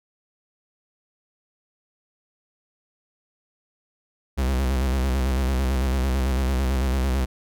45% pulse tone with vibrato, 65.41 Hz, C2, in tune, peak -20 dBFS, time 4.37-7.26 s, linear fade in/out 20 ms, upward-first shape square, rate 9 Hz, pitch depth 65 cents each way, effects none

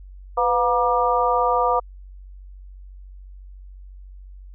harmonic tone with a mistuned harmonic, 238.2 Hz, A#3, 38 cents sharp, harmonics 2 / 3 / 4 / 5, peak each -22 / -22 / -22 / -22 dBFS, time 0.37-1.8 s, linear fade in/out 10 ms, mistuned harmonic 2, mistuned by +78 cents, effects added 47 Hz sine -38 dBFS peak until 4.54 s

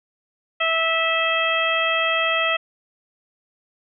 harmonic tone with a mistuned harmonic, 654 Hz, E5, 14 cents flat, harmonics 1 / 2 / 3 / 4 / 5, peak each -25 / -24 / -25 / -23 / -26 dBFS, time 0.6-2.57 s, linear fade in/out 10 ms, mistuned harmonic 5, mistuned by -30 cents, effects none

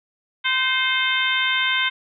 harmonic tone with a mistuned harmonic, 517 Hz, C5, 21 cents flat, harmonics 2 / 3 / 4 / 5 / 6 / 7, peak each -28 / -24 / -23 / -29 / -25 / -26 dBFS, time 0.44-1.9 s, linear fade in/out 20 ms, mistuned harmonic 4, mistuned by +37 cents, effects none

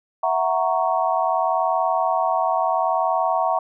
sine chord, F# dominant seventh, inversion third, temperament equal, 659.3 / 740 / 932.3 / 1108.7 Hz, E5 / F#5 / A#5 / C#6, 0 / 0 / 0 / 0 cents, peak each -23 / -22 / -24 / -25 dBFS, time 0.23-3.59 s, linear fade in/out 5 ms, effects none

